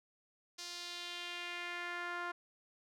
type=tone with band-pass filter sweep; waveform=sawtooth; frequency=350 Hz; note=F4; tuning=4 cents sharp; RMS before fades=-43 dBFS; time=0.58-2.32 s; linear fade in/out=10 ms; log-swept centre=5200 to 1300 Hz; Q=2; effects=none